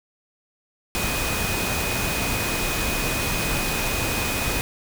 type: tone in noise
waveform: sine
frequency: 2495 Hz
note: D#7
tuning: 4 cents sharp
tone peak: -30 dBFS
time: 0.95-4.61 s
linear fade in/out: 0 ms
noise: pink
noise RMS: -25 dBFS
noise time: 0.95-4.61 s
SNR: -8 dB
effects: none